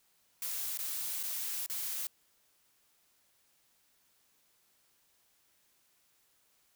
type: noise with dropouts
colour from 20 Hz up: blue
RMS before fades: -37 dBFS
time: 0.42-2.07 s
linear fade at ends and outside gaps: 1 ms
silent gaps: 0.774-0.789 / 1.23-1.235 / 1.662-1.698 s
effects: white hiss -71 dBFS RMS until 6.75 s